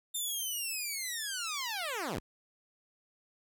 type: linear sweep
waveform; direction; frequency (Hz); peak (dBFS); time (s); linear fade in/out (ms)
10% pulse; down; 3626 to 41; -26; 0.14-2.2; 10
effects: none